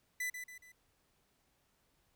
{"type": "tone with echo", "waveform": "45% pulse", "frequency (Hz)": 1995, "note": "B6", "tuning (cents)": 17, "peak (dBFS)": -35, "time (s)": [0.2, 0.3], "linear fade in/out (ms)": 5, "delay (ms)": 140, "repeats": 3, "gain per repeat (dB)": -7, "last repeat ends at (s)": 0.72, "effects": ["pink hiss -75 dBFS RMS until 2.15 s"]}